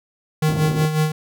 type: tone with tremolo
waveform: square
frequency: 154.9 Hz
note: D#3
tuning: 7 cents flat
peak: -15 dBFS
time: 0.42-1.12 s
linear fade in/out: 5 ms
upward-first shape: sine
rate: 5.5 Hz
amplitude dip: 60%
type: band-pass noise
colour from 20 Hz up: pink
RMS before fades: -27 dBFS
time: 0.48-0.86 s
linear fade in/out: 10 ms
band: 110 to 380 Hz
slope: 12 dB/octave
effects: none